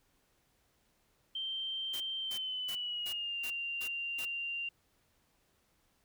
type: tone with pitch glide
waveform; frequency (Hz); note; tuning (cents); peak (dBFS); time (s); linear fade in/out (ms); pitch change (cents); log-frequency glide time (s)
sine; 3136 to 2778; G7 to F7; 0 to -10; -35; 1.35-4.69; 5; -210; 2.2-3.41
type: noise bursts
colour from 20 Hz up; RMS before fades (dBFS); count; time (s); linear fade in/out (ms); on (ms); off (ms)
white; -45; 7; 1.93-4.255; 10; 75; 300
effects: pink hiss -73 dBFS RMS until 6.04 s